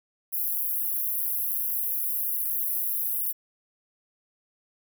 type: high-pass noise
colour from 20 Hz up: pink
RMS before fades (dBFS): -28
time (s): 0.32-3.33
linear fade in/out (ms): 20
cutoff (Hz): 11000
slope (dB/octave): 96
effects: none